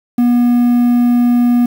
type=tone with quantisation; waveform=triangle; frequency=241.7 Hz; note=B3; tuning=37 cents flat; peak=-6 dBFS; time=0.18-1.66 s; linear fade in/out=5 ms; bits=6; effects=none